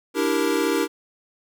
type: chord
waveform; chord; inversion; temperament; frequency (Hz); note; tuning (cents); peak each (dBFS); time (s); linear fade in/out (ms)
square; E half-diminished seventh; third; equal; 293.7 / 329.6 / 392 / 466.2; D4 / E4 / G4 / Bb4; 0 / 0 / 0 / 0; -26; 0.14-0.88; 50
effects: none